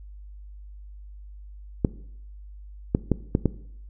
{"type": "clicks", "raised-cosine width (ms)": 3, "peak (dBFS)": -6, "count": 5, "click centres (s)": [1.848, 2.949, 3.117, 3.351, 3.457], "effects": ["noise-tail reverb RT60 0.7 s tail -18 dB re dry", "added 50 Hz sine -40 dBFS peak until 3.89 s"]}